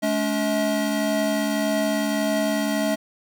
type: tone cluster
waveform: square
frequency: 213.9 / 284.9 / 640 Hz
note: A3 / C#4 / D#5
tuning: -49 / +48 / +49 cents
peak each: -26 dBFS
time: 0.02-2.96 s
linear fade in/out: 20 ms
effects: none

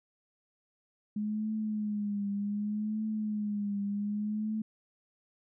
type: tone with vibrato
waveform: sine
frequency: 209 Hz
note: G#3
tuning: 11 cents sharp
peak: -30 dBFS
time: 1.16-4.62 s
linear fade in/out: 5 ms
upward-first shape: triangle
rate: 0.66 Hz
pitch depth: 73 cents each way
effects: none

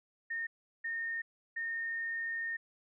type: tone bursts at uneven times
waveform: sine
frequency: 1833 Hz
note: A#6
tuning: 30 cents flat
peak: -34 dBFS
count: 3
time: 0.3-0.47 / 0.84-1.22 / 1.56-2.57 s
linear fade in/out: 10 ms
effects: none

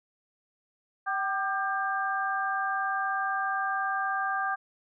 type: tone cluster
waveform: sine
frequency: 771 / 1195 / 1592 Hz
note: G5 / D6 / G6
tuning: -29 / +30 / +26 cents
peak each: -31 dBFS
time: 1.06-4.56 s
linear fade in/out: 20 ms
effects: none

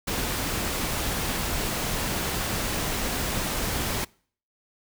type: noise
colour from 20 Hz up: pink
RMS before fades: -28 dBFS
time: 0.07-4.05 s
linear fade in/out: 10 ms
effects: noise-tail reverb RT60 0.5 s tail -25 dB re dry

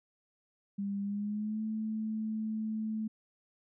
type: tone with pitch glide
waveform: sine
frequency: 200 to 218.1 Hz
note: G3 to A3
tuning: +35 to -15 cents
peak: -32 dBFS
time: 0.78-3.08 s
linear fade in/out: 10 ms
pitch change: +150 cents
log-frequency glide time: 1.02-1.62 s
effects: none

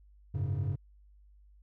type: chord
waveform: triangle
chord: F# suspended second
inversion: none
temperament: equal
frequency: 92.5 / 103.83 / 138.59 Hz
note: F#2 / G#2 / C#3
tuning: 0 / 0 / 0 cents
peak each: -31 dBFS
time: 0.34-0.76 s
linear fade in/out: 10 ms
effects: tanh soft clip ceiling -23 dBFS + added 50 Hz sine -56 dBFS peak until 1.62 s

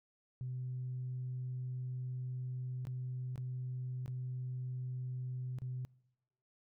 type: tone with dropouts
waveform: sine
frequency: 126.9 Hz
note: B2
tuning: 47 cents sharp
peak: -37 dBFS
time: 0.41-5.85 s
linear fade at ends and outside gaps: 0 ms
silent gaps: 2.852-2.87 / 3.358-3.378 / 4.06-4.079 / 5.586-5.619 s
effects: noise-tail reverb RT60 0.9 s tail -25 dB re dry + tanh soft clip ceiling -33 dBFS

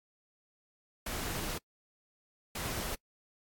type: noise bursts at uneven times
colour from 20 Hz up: pink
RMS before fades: -37 dBFS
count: 2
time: 1.06-1.58 / 2.55-2.95 s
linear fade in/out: 5 ms
effects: noise-tail reverb RT60 0.1 s tail -25 dB re dry + AAC 64 kbps

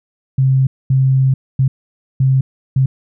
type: tone bursts at uneven times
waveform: sine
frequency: 132.7 Hz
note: C3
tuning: 25 cents sharp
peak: -9 dBFS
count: 5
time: 0.38-0.67 / 0.9-1.34 / 1.59-1.68 / 2.2-2.41 / 2.76-2.86 s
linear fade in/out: 5 ms
effects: none

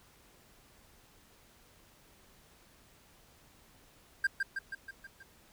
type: tone with echo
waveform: triangle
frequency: 1592 Hz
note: G6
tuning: 26 cents sharp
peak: -23 dBFS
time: 4.24-4.27 s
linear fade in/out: 5 ms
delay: 160 ms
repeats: 6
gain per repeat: -4 dB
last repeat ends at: 5.23 s
effects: pink hiss -62 dBFS RMS until 5.52 s

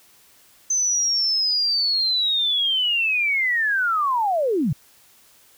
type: linear sweep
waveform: sine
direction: down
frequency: 6190 to 116.54 Hz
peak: -18 dBFS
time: 0.7-4.73 s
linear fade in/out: 5 ms
effects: white hiss -54 dBFS RMS until 5.57 s

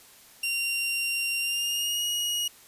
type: tone with pitch glide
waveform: sawtooth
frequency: 2766 to 2888 Hz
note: F7 to F#7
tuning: -17 to -43 cents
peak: -23 dBFS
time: 0.43-2.48 s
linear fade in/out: 5 ms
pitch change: +74 cents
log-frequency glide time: 1.39-2.04 s
effects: white hiss -53 dBFS RMS until 2.67 s + resampled to 32000 Hz

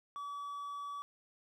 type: tone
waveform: triangle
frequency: 1144 Hz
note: D6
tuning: 46 cents flat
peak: -38 dBFS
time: 0.16-1.02 s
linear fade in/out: 0 ms
effects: none

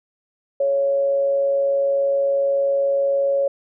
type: tone with frequency modulation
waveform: sine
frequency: 554.4 Hz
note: C#5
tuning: in tune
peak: -16 dBFS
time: 0.6-3.48 s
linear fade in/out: 5 ms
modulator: 127 Hz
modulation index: 0.22
effects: none

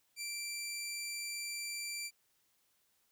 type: tone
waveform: 15% pulse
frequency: 2349 Hz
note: D7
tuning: in tune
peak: -32 dBFS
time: 0.16-2.11 s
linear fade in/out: 50 ms
effects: white hiss -75 dBFS RMS until 3.11 s

